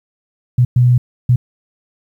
sine tone bursts at uneven times, 123.47 Hz, B2, in tune, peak -7 dBFS, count 3, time 0.58-0.65 / 0.76-0.98 / 1.29-1.36 s, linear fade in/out 5 ms, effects 8-bit

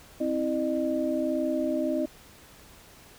sine tone cluster, 263 / 324.6 / 608 Hz, C4 / E4 / D#5, +9 / -27 / -40 cents, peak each -29 dBFS, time 0.2-2.06 s, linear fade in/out 10 ms, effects pink hiss -52 dBFS RMS until 3.18 s

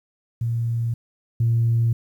sine tone pair in turn, 116.54 / 115.93 Hz, A#2 / A#2, 0 / -9 cents, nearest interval unison, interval 9 cents, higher first, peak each -20 / -15 dBFS, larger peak second, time 0.41-0.94 / 1.4-1.93 s, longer neither, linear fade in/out 5 ms, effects tanh soft clip ceiling -12 dBFS + 9-bit

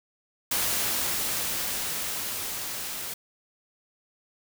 white noise with level ramp, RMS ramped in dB -26 to -35 dBFS, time 0.51-3.14 s, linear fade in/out 5 ms, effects none

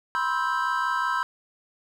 triangle chord, C major seventh, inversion third, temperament just, 981.1 / 1046.5 / 1308.1 / 1569.8 Hz, B5 / C6 / E6 / G6, -12 / 0 / -14 / +2 cents, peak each -27 dBFS, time 0.15-1.23 s, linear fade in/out 0 ms, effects none

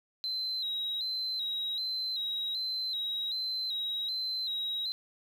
sine tone with vibrato, 3951 Hz, B7, in tune, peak -30 dBFS, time 0.24-4.92 s, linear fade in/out 0 ms, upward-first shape square, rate 1.3 Hz, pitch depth 54 cents each way, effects tanh soft clip ceiling -27 dBFS + 10-bit

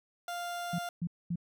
30% pulse tone, 698.5 Hz, F5, in tune, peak -33 dBFS, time 0.28-0.89 s, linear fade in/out 2 ms
sine tone bursts, 172 Hz, F3, 26 cents flat, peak -30 dBFS, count 3, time 0.73-1.358 s, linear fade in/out 5 ms, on 56 ms, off 230 ms
effects none

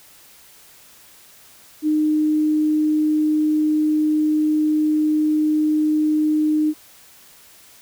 sine tone, 306.2 Hz, D#4, 28 cents flat, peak -15 dBFS, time 1.82-6.74 s, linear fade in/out 50 ms, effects white hiss -48 dBFS RMS until 7.81 s

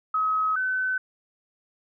sine tone pair in turn, 1275 / 1516.2 Hz, D#6 / F#6, +42 / +42 cents, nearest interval minor third, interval 300 cents, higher second, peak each -21 / -23 dBFS, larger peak first, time 0.14-0.56 / 0.56-0.98 s, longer neither, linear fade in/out 5 ms, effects none

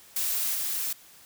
blue noise with level steps, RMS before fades -28 / -30 dBFS, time 0.16-0.93 s, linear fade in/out 5 ms, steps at 0.53 s, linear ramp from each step 20 ms, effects white hiss -53 dBFS RMS until 1.25 s

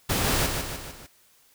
pink noise with echo, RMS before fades -25 dBFS, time 0.09-0.47 s, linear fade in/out 10 ms, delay 150 ms, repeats 4, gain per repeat -5 dB, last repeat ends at 1.07 s, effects white hiss -60 dBFS RMS until 1.54 s

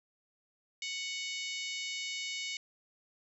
harmonic tone, 740 Hz, F#5, in tune, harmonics 3 / 4 / 5 / 6 / 7 / 8 / 9 / 10, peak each -40 / -42 / -44 / -46 / -47 / -48 / -49 / -50 dBFS, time 0.82-2.57 s, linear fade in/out 2 ms, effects none

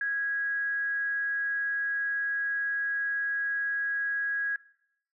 sine tone with amplitude modulation, 1653 Hz, G#6, 9 cents flat, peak -26 dBFS, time 0.01-4.56 s, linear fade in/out 2 ms, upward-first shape sine, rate 286 Hz, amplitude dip 25%, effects noise-tail reverb RT60 0.7 s tail -18 dB re dry

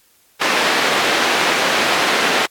white band-pass noise, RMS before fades -17 dBFS, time 0.41-2.46 s, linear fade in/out 5 ms, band 280 to 2600 Hz, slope 12 dB/octave, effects white hiss -55 dBFS RMS until 2.5 s + AAC 64 kbps

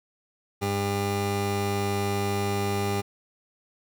25% pulse tone pair together, 100.28 / 401.1 Hz, G2 / G4, +40 / +40 cents, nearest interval 2 octaves, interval 2400 cents, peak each -24 dBFS, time 0.61-3.02 s, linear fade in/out 20 ms, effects 10-bit

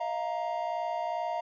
triangle chord, Eb suspended second, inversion none, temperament equal with one note detuned, 636.1 / 698.5 / 932.3 Hz, Eb5 / F5 / Bb5, +38 / 0 / 0 cents, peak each -34 / -31 / -33 dBFS, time 0-1.41 s, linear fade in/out 10 ms, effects resampled to 16000 Hz

